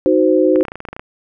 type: chord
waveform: sine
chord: C diminished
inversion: first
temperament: equal with one note detuned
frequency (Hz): 311.1 / 370 / 518.1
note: Eb4 / Gb4 / C5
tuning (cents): 0 / 0 / -17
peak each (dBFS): -14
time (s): 0.06-0.63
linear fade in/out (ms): 0
type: clicks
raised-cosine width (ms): 0.5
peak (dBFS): -14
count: 12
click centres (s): 0.559 / 0.609 / 0.652 / 0.683 / 0.719 / 0.756 / 0.804 / 0.852 / 0.887 / 0.93 / 0.965 / 0.995
effects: none